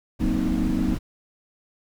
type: noise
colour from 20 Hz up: brown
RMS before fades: -28 dBFS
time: 0.19-0.99 s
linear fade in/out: 20 ms
type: chord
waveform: sine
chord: C half-diminished seventh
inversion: second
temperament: just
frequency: 188.37 / 235.5 / 261.6 / 314 Hz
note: Gb3 / Bb3 / C4 / Eb4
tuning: +31 / +18 / 0 / +16 cents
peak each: -27 dBFS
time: 0.2-0.95 s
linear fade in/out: 10 ms
effects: none